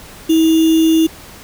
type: tone with sample-and-hold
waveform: sine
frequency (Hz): 322.7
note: E4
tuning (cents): -37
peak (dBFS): -8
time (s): 0.29-1.07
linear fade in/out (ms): 10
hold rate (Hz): 3150
effects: pink hiss -37 dBFS RMS until 1.43 s